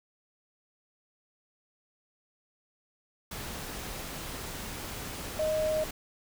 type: tone in noise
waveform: sine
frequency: 622.3 Hz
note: D#5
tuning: in tune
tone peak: -26 dBFS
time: 5.39-5.84 s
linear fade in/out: 5 ms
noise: pink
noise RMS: -39 dBFS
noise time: 3.31-5.91 s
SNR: +10 dB
effects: none